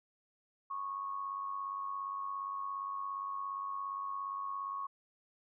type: tone with amplitude modulation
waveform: sine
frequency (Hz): 1102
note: C#6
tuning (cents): -11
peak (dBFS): -34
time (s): 0.7-4.87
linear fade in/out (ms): 10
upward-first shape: sine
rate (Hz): 97.3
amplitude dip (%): 55
effects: none